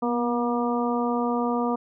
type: harmonic tone with a mistuned harmonic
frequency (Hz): 239.1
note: A#3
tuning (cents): +44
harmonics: 1 / 2 / 3 / 4 / 5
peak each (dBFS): -25 / -28 / -30 / -31 / -32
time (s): 0.02-1.76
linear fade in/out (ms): 10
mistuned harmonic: 1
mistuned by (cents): +25
effects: none